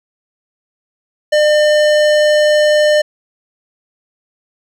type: tone with hard clipping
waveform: sine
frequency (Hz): 602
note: D5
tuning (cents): +43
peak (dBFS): -10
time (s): 1.32-3.02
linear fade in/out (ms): 10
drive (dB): 17
effects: none